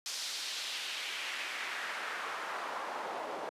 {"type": "noise with band-pass filter sweep", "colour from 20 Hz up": "pink", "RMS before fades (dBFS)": -39, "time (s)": [0.06, 3.49], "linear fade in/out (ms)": 0, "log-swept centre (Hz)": [5200, 650], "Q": 1.5, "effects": ["high-pass 300 Hz 12 dB/octave", "resampled to 32000 Hz"]}